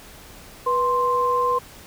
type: tone pair together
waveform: sine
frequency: 489.1 / 1046.5 Hz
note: B4 / C6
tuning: -17 / 0 cents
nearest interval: octave + minor second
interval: 1317 cents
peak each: -23 / -19 dBFS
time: 0.66-1.59 s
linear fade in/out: 10 ms
effects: pink hiss -44 dBFS RMS until 1.86 s